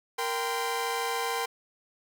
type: tone cluster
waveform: sawtooth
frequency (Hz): 465.5 / 785 / 1029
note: A#4 / G5 / C6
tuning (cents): -2 / +2 / -29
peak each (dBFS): -29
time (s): 0.18-1.46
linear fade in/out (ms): 10
effects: none